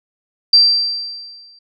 sine tone with exponential decay, 4700 Hz, D8, 1 cent sharp, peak -4 dBFS, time 0.53-1.59 s, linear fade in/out 5 ms, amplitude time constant 230 ms, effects none

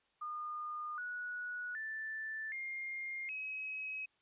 sine tone with pitch steps, 1218 / 1465.3 / 1762.8 / 2121 / 2551 Hz, D#6 / F#6 / A6 / C7 / D#7, -37 / -17 / +3 / +23 / +43 cents, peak -39 dBFS, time 0.21-4.06 s, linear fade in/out 10 ms, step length 770 ms, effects white hiss -75 dBFS RMS until 4.21 s + resampled to 8000 Hz

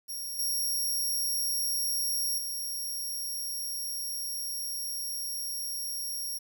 10% pulse tone with level steps, 5588 Hz, F8, in tune, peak -29 / -22 / -27 dBFS, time 0.08-6.39 s, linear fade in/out 20 ms, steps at 0.39 / 2.38 s, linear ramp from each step 2 ms, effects 10-bit

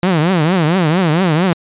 sawtooth tone with vibrato, 170 Hz, F3, 46 cents flat, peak -7 dBFS, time 0.03-1.53 s, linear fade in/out 0 ms, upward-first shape triangle, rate 4.4 Hz, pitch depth 260 cents each way, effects resampled to 8000 Hz

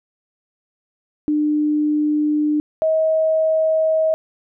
sine tone pair in turn, 300 / 635.7 Hz, D4 / D#5, +37 / +37 cents, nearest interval octave + minor second, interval 1300 cents, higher second, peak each -15 / -14 dBFS, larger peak second, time 1.28-2.6 / 2.82-4.14 s, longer neither, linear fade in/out 0 ms, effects none

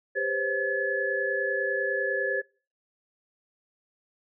sine tone cluster, 397.9 / 504 / 534 / 1710 Hz, G4 / B4 / C5 / A6, +26 / +35 / +35 / -50 cents, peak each -33 / -33 / -31 / -27 dBFS, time 0.15-2.42 s, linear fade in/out 20 ms, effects noise-tail reverb RT60 0.4 s tail -26 dB re dry

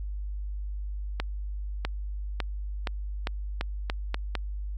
accelerating click train, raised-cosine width 0.3 ms, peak -13 dBFS, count 9, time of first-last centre 1.2-4.353 s, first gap 650 ms, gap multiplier 0.85, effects added 50 Hz sine -31 dBFS peak until 4.77 s

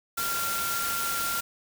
sine tone in noise, 1381 Hz, F6, 20 cents flat, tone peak -30 dBFS, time 0.17-1.41 s, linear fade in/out 10 ms, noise white, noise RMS -31 dBFS, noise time 0.17-1.41 s, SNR -2 dB, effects none

